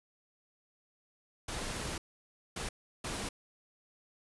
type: noise bursts at uneven times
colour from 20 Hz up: pink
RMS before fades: -38 dBFS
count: 3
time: 1.48-1.98 / 2.56-2.69 / 3.04-3.29 s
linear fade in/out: 5 ms
effects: resampled to 24000 Hz